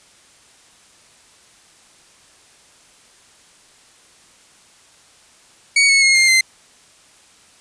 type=tone with pitch steps; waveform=sawtooth; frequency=2241 / 2199 / 2157 / 2116 / 2076 Hz; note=C#7 / C#7 / C#7 / C7 / C7; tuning=+18 / -14 / -48 / +19 / -14 cents; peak=-7 dBFS; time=5.76-6.41 s; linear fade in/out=5 ms; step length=130 ms; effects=white hiss -50 dBFS RMS until 7.6 s + resampled to 22050 Hz